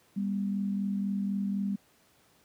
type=tone pair together; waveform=sine; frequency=198.2 / 242.2 Hz; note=G3 / B3; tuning=+19 / -34 cents; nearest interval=minor third; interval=347 cents; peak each=-28 / -37 dBFS; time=0.16-1.76 s; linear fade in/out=10 ms; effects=pink hiss -64 dBFS RMS until 2.44 s + high-pass 100 Hz 12 dB/octave